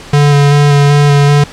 square tone with vibrato, 144.1 Hz, D3, 33 cents flat, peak -5 dBFS, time 0.13-1.44 s, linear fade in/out 5 ms, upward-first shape square, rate 2.6 Hz, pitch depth 13 cents each way, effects pink hiss -31 dBFS RMS until 1.52 s + low-pass 7000 Hz 12 dB/octave

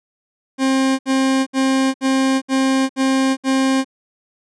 40% pulse tone bursts, 265.9 Hz, C4, 28 cents sharp, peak -13 dBFS, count 7, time 0.58-3.846 s, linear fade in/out 50 ms, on 410 ms, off 66 ms, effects resampled to 22050 Hz

